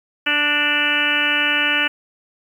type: harmonic tone with a mistuned harmonic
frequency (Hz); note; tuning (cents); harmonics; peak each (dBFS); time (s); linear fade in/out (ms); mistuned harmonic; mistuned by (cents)
293.7; D4; 0; 1 / 2 / 3 / 4 / 5 / 6 / 7 / 8 / 9 / 10; -29 / -32 / -32 / -31 / -22 / -23 / -30 / -24 / -22 / -22; 0.26-1.88; 10; 6; +18
effects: 8-bit